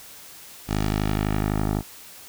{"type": "tone with low-pass filter sweep", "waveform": "10% pulse", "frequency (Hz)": 51.91, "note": "G#1", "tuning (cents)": 0, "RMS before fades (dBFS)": -24, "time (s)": [0.67, 1.83], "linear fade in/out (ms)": 50, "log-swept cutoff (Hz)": [9900, 940], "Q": 0.87, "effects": ["white hiss -44 dBFS RMS until 2.28 s"]}